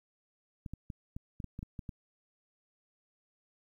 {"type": "clicks", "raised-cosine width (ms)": 5, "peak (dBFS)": -28, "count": 10, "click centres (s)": [0.662, 0.736, 0.902, 1.165, 1.402, 1.443, 1.591, 1.629, 1.792, 1.892], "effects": ["11-bit"]}